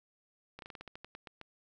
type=slowing click train; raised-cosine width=0.3 ms; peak=-30 dBFS; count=12; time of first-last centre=0.59-1.413 s; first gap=32 ms; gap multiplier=1.16; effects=none